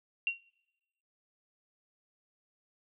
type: tone with exponential decay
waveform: sine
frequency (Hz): 2751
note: F7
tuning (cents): -27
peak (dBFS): -24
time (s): 0.27-0.43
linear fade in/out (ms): 1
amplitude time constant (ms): 33
effects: noise-tail reverb RT60 1.0 s tail -26 dB re dry